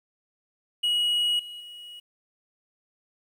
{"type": "tone with level steps", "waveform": "triangle", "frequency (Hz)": 2906, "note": "F#7", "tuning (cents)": -32, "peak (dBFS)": [-20, -36, -39], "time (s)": [0.83, 2], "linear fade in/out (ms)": 10, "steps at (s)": [1.39, 1.6], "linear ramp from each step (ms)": 5, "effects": ["10-bit"]}